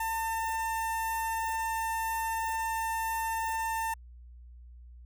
sawtooth tone with notch filter, 899 Hz, A5, 37 cents sharp, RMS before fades -32 dBFS, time 0-3.94 s, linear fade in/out 5 ms, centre 4200 Hz, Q 0.73, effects added 60 Hz sine -47 dBFS peak until 5.05 s

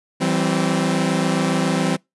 sawtooth chord, C major, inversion first, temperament equal with one note detuned, 164.81 / 192.08 / 261.6 Hz, E3 / G3 / C4, 0 / -35 / 0 cents, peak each -18 dBFS, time 0.2-1.97 s, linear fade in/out 20 ms, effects noise-tail reverb RT60 0.2 s tail -26 dB re dry + resampled to 24000 Hz

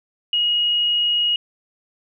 sine tone, 2887 Hz, F#7, 43 cents flat, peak -16 dBFS, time 0.33-1.36 s, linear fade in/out 2 ms, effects none

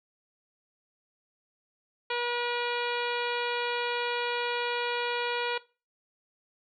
harmonic tone, 481.5 Hz, B4, 44 cents flat, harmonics 1 / 2 / 3 / 4 / 5 / 6 / 7 / 8 / 9, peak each -33 / -33 / -36 / -40 / -36 / -40 / -41 / -43 / -45 dBFS, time 2.1-5.58 s, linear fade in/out 5 ms, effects noise-tail reverb RT60 0.3 s tail -19 dB re dry

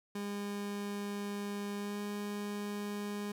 30% pulse tone with pitch glide, 203.3 to 205.5 Hz, G#3 to G#3, -37 to -18 cents, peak -34 dBFS, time 0.15-3.32 s, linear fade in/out 5 ms, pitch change +19 cents, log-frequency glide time 1.77-2 s, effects none

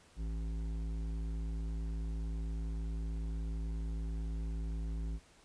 sine tone with hard clipping, 54.6 Hz, A1, 13 cents flat, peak -37 dBFS, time 0.16-5.2 s, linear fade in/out 50 ms, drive 11 dB, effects pink hiss -63 dBFS RMS until 5.44 s + resampled to 22050 Hz

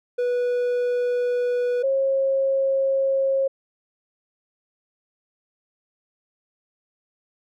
triangle / sine tone pair in turn, 490 / 540.2 Hz, B4 / C#5, -14 / -45 cents, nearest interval major second, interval 169 cents, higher second, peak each -18 dBFS, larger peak neither, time 0.18-1.83 / 1.83-3.48 s, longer neither, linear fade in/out 10 ms, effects none

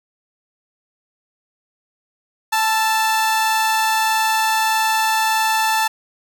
sawtooth tone pair together, 880 / 1330.8 Hz, A5 / E6, 0 / +16 cents, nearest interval perfect fifth, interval 716 cents, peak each -12 / -23 dBFS, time 2.52-5.88 s, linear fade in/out 10 ms, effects none

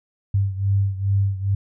sine beating tone pair, 98 / 100.4 Hz, G2 / G2, 0 / +42 cents, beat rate 2.4 Hz, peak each -19 / -23 dBFS, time 0.34-1.55 s, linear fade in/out 5 ms, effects none

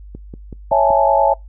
click train, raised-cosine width 3 ms, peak -19 dBFS, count 5, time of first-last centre 0.15-0.905 s, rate 5.3 Hz
sine chord, A major seventh, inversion first, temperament equal, 554.4 / 659.3 / 830.6 / 880 Hz, C#5 / E5 / G#5 / A5, 0 / 0 / 0 / 0 cents, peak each -16 dBFS, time 0.71-1.34 s, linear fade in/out 10 ms
effects noise-tail reverb RT60 0.2 s tail -25 dB re dry + added 50 Hz sine -34 dBFS peak until 1.48 s

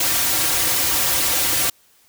white noise with comb filter, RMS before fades -19 dBFS, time 0-1.7 s, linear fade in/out 5 ms, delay 4.7 ms, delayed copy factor -0.95, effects white hiss -56 dBFS RMS until 2.08 s

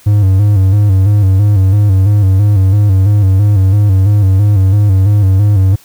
triangle tone with vibrato, 99.3 Hz, G2, 23 cents sharp, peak -3 dBFS, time 0.06-5.76 s, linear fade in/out 10 ms, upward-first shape square, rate 3 Hz, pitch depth 73 cents each way, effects white hiss -43 dBFS RMS until 5.84 s

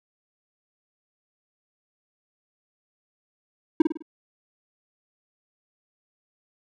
triangle tone with echo, 316.9 Hz, D#4, 32 cents sharp, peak -8 dBFS, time 3.8-3.82 s, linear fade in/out 5 ms, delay 51 ms, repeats 4, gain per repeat -7 dB, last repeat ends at 4.024 s, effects none

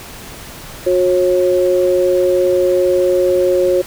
sine tone pair together, 362.7 / 543 Hz, F#4 / C#5, -34 / -36 cents, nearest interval perfect fifth, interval 698 cents, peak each -13 dBFS, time 0.86-3.82 s, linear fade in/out 10 ms, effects pink hiss -33 dBFS RMS until 3.86 s

